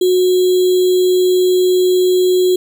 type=tone with sample-and-hold; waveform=sine; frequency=365.8 Hz; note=F#4; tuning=20 cents flat; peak=-9 dBFS; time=0.01-2.56 s; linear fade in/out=5 ms; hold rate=3675 Hz; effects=none